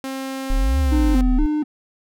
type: tone with pitch glide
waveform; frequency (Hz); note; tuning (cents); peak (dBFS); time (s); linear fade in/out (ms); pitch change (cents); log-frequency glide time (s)
sawtooth; 266.7 to 260.9; C4 to C4; +33 to -5; -22; 0.04-1.21; 0; -38; 0.76-0.95
type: exponential two-way sweep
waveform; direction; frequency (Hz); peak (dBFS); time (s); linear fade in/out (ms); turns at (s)
sine; up then down; 31.28 to 75.9 to 32.73; -15; 0.5-1.46; 0; 0.79
type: tone with vibrato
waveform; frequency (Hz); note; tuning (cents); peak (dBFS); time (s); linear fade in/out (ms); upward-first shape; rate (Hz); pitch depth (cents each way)
triangle; 277.2; C#4; 0; -16; 0.91-1.64; 20; square; 2.1; 150
effects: none